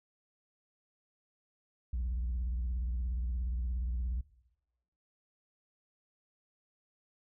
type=tone with vibrato; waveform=sine; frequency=60.3 Hz; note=B1; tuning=41 cents flat; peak=-29 dBFS; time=1.93-4.21 s; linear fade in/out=5 ms; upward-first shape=triangle; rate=17 Hz; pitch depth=230 cents each way; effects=noise-tail reverb RT60 0.9 s tail -20 dB re dry + tanh soft clip ceiling -30 dBFS